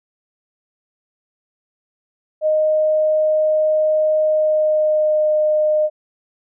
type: tone with pitch glide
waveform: sine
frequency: 619 to 611.9 Hz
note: D#5 to D#5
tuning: -9 to -29 cents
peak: -13 dBFS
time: 2.41-5.9 s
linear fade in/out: 50 ms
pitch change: -20 cents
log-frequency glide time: 4.25-5.33 s
effects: none